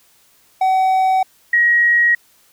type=tone pair in turn; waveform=triangle / sine; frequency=756 / 1896.2 Hz; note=F#5 / A#6; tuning=+37 / +29 cents; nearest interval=octave + major third; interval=1592 cents; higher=second; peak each=-10 dBFS; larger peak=neither; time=0.61-1.23 / 1.53-2.15 s; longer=neither; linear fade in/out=5 ms; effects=white hiss -54 dBFS RMS until 2.52 s